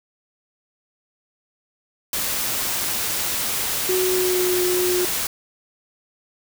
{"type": "noise", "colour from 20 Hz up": "white", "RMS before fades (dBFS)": -24, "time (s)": [2.13, 5.27], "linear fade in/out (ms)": 2}
{"type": "tone with pitch glide", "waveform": "sine", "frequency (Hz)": [369.5, 360.9], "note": ["F#4", "F#4"], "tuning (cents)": [-2, -43], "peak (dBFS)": -19, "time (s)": [3.89, 5.05], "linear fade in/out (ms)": 2, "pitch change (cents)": -41, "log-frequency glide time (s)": [4.1, 4.56]}
{"effects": []}